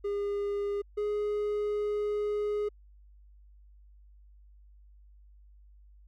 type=tone pair in turn; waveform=triangle; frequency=406 / 416.7 Hz; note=G#4 / G#4; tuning=-39 / +6 cents; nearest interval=unison; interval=45 cents; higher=second; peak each=-27 / -26 dBFS; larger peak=second; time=0.04-0.82 / 0.97-2.69 s; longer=second; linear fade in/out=10 ms; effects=added 50 Hz sine -53 dBFS peak until 6.07 s